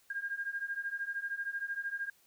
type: beating tone pair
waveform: sine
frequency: 1607 / 1620 Hz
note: G6 / G#6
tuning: +43 / -43 cents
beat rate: 13 Hz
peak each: -39 / -37 dBFS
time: 0.1-2.1 s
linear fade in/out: 5 ms
effects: white hiss -67 dBFS RMS until 2.26 s